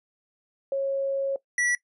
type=tone pair in turn; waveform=sine / square; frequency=547 / 1949.3 Hz; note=C#5 / B6; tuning=-23 / -23 cents; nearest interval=octave + minor seventh; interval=2200 cents; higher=second; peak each=-23 dBFS; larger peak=neither; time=0.72-1.36 / 1.58-1.75 s; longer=first; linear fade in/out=2 ms; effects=noise-tail reverb RT60 0.1 s tail -19 dB re dry + resampled to 24000 Hz